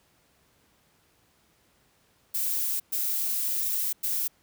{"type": "noise bursts at uneven times", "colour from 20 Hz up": "violet", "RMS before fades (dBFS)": -28, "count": 3, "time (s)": [[2.34, 2.8], [2.92, 3.93], [4.03, 4.28]], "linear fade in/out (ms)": 10, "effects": ["pink hiss -65 dBFS RMS until 4.42 s", "high-pass 60 Hz 12 dB/octave"]}